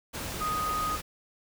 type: tone in noise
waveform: sine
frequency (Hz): 1244.5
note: D#6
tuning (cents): 0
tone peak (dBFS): -28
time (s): 0.4-0.97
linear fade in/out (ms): 20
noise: pink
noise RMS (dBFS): -36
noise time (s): 0.13-1.02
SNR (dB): +5
effects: none